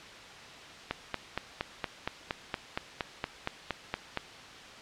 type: click train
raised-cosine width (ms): 0.3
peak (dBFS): -14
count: 15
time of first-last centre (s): 0.91-4.173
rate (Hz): 4.29
effects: white hiss -47 dBFS RMS until 4.81 s + low-pass 4000 Hz 12 dB/octave